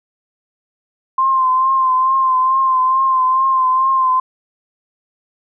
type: tone with vibrato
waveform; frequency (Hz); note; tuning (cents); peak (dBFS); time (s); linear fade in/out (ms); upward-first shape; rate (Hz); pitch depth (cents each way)
sine; 1046.5; C6; 0; -11; 1.18-4.2; 5; triangle; 2.3; 41
effects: none